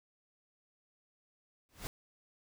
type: noise with exponential growth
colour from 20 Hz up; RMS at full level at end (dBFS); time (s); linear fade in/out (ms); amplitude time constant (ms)
pink; -37; 1.69-1.87; 0; 39
effects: none